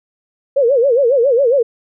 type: tone with vibrato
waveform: sine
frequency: 511 Hz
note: C5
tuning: 41 cents flat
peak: -9 dBFS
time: 0.56-1.63 s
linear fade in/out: 10 ms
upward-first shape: sine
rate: 7.3 Hz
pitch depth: 200 cents each way
effects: none